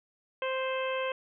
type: harmonic tone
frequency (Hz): 523.3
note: C5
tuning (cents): 0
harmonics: 1 / 2 / 3 / 4 / 5 / 6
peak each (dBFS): -31 / -36 / -40 / -42 / -39 / -43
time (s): 0.42-1.12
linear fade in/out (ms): 2
effects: none